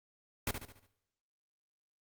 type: noise with echo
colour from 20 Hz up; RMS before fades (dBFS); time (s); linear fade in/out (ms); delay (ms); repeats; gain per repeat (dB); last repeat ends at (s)
pink; -33; 0.47-0.51; 2; 71; 5; -7; 0.865
effects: noise-tail reverb RT60 0.8 s tail -18 dB re dry + Opus 48 kbps

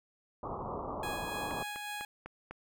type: low-pass noise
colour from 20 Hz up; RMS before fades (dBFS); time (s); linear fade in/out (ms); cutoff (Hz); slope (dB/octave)
white; -39; 0.43-1.63; 2; 1200; 96
type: tone with tremolo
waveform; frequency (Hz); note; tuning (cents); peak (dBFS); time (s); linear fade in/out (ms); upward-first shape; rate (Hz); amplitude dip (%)
15% pulse; 830.6; G#5; 0; -31; 1.03-2.05; 2; sine; 3.6; 25
type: click train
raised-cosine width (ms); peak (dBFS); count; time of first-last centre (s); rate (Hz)
0.5; -28; 5; 1.51-2.51; 4
effects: none

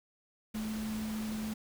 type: tone in noise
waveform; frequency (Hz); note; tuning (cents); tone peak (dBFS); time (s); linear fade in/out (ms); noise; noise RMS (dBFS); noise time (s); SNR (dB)
sine; 216.9; A3; -25; -34; 0.54-1.54; 10; pink; -45; 0.54-1.54; +8
effects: none

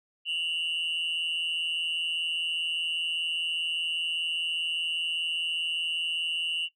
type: tone pair together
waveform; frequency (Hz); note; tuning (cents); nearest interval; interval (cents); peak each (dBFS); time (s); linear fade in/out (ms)
sine; 2771 / 2936; F7 / F#7; -14 / -14; minor second; 100; -28; 0.25-6.69; 50
effects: noise-tail reverb RT60 0.1 s tail -18 dB re dry + tanh soft clip ceiling -24 dBFS

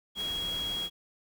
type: tone in noise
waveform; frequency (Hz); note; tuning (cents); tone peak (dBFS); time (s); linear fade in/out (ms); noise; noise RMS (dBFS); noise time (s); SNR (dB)
sine; 3300; G#7; -12; -31; 0.15-0.9; 50; pink; -42; 0.15-0.9; +8
effects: none

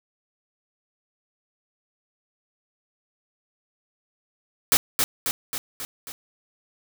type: noise with echo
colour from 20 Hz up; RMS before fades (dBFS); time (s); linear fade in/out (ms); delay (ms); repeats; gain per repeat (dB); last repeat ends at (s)
white; -17; 4.72-4.77; 0; 270; 5; -4; 6.12
effects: none

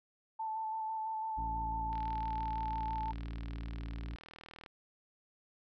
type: tone with vibrato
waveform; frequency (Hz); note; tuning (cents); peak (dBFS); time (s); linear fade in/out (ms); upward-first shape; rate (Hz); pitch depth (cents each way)
sine; 880; A5; 0; -35; 0.39-3.12; 10; square; 6; 14
type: harmonic tone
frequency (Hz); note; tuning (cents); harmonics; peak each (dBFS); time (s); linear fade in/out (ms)
56.4; A1; +44; 1 / 2 / 3 / 4 / 5 / 6 / 7; -39 / -49 / -51 / -59 / -51 / -65 / -64; 1.37-4.16; 10
type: click train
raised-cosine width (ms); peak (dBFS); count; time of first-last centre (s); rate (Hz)
0.3; -34; 110; 1.93-4.662; 39.9
effects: none

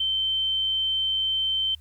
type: tone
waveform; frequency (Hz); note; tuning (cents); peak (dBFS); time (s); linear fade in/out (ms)
sine; 3101; G7; -19; -22; 0-1.75; 5
effects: added 76 Hz sine -47 dBFS peak until 1.8 s + white hiss -64 dBFS RMS until 1.8 s

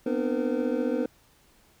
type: tone cluster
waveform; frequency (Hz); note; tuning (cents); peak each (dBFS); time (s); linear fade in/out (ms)
triangle; 242.8 / 257.6 / 302.9 / 464.8 / 510; B3 / C4 / D#4 / A#4 / C5; -29 / -27 / -46 / -5 / -44; -29; 0.06-1.06; 5
effects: pink hiss -61 dBFS RMS until 1.8 s

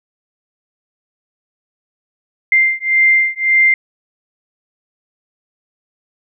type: beating tone pair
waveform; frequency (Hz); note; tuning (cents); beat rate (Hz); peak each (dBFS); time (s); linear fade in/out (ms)
sine; 2093 / 2094.8; C7 / C7; 0 / +1; 1.8; -13; 2.52-3.74; 2
effects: none

